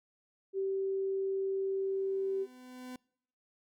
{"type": "tone", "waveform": "sine", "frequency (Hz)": 387.2, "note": "G4", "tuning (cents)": -21, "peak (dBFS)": -30, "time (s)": [0.53, 2.47], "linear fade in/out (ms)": 50}
{"type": "tone with exponential growth", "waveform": "40% pulse", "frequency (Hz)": 252.6, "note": "B3", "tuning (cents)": 39, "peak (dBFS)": -40, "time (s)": [1.53, 2.96], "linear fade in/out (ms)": 2, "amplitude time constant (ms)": 310}
{"effects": ["noise-tail reverb RT60 0.7 s tail -26 dB re dry"]}